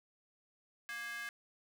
square tone with high-pass filter, 234.7 Hz, A#3, 12 cents sharp, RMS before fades -43 dBFS, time 0.89-1.29 s, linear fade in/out 0 ms, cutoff 1700 Hz, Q 4.2, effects none

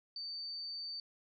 sine tone, 4582 Hz, D8, 44 cents flat, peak -40 dBFS, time 0.16-1 s, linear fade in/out 2 ms, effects none

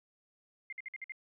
sine tone bursts, 2103 Hz, C7, 8 cents sharp, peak -39 dBFS, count 6, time 0.7-1.121 s, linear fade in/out 2 ms, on 26 ms, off 53 ms, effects none

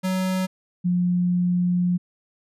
square / sine tone pair in turn, 186.7 / 177.93 Hz, F#3 / F3, +16 / +33 cents, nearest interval minor second, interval 83 cents, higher first, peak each -22 / -18 dBFS, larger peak second, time 0.03-0.47 / 0.84-1.98 s, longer second, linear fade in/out 20 ms, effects resampled to 32000 Hz

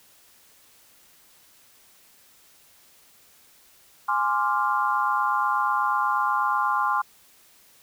sine chord, D half-diminished seventh, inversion second, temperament equal, 830.6 / 1046.5 / 1174.7 / 1396.9 Hz, Ab5 / C6 / D6 / F6, 0 / 0 / 0 / 0 cents, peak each -27 / -24 / -27 / -28 dBFS, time 4.08-7.02 s, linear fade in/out 10 ms, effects white hiss -56 dBFS RMS until 7.82 s

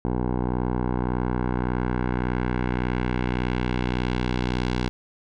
10% pulse tone with low-pass filter sweep, 61.74 Hz, B1, in tune, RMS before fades -25 dBFS, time 0.05-4.89 s, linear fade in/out 0 ms, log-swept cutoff 760 to 4400 Hz, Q 1.2, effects none

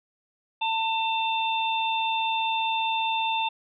harmonic tone, 895 Hz, A5, 29 cents sharp, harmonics 1 / 3 / 4, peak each -25 / -30 / -31 dBFS, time 0.61-3.49 s, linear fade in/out 10 ms, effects none

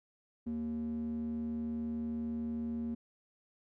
square tone with band-pass filter, 77.78 Hz, D#2, in tune, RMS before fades -37 dBFS, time 0.46-2.95 s, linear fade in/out 10 ms, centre 250 Hz, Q 6.2, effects none

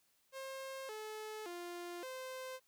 sawtooth tone with pitch steps, 534 / 431.3 / 349.3 / 518 Hz, C5 / A4 / F4 / C5, +35 / -35 / 0 / -17 cents, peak -40 dBFS, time 0.32-2.6 s, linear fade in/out 50 ms, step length 570 ms, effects white hiss -75 dBFS RMS until 2.67 s

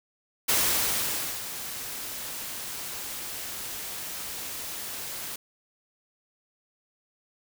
white noise with ADSR envelope, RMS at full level -23 dBFS, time 0.48-5.36 s, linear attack 14 ms, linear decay 920 ms, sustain -13 dB, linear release 4 ms, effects none

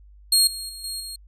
25% pulse tone with level steps, 4263 Hz, C8, 32 cents sharp, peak -10 / -26 / -31 / -24 / -28 dBFS, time 0.32-1.16 s, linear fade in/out 5 ms, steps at 0.47 / 0.69 / 0.84 / 1 s, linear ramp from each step 2 ms, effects added 50 Hz sine -46 dBFS peak until 1.27 s

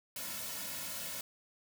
white noise with comb filter, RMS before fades -41 dBFS, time 0.16-1.21 s, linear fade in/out 2 ms, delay 2.5 ms, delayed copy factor -0.85, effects none

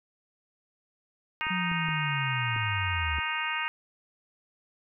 harmonic tone, 311.1 Hz, D#4, in tune, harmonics 3 / 4 / 5 / 6 / 7 / 8 / 9, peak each -36 / -36 / -36 / -36 / -36 / -36 / -36 dBFS, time 1.41-3.68 s, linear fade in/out 0 ms
clicks, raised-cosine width 3 ms, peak -30 dBFS, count 5, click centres 1.468 / 1.716 / 1.887 / 2.563 / 3.185 s
sine linear sweep, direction down, 185 to 71.1 Hz, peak -30 dBFS, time 1.5-3.2 s, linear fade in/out 10 ms
effects none

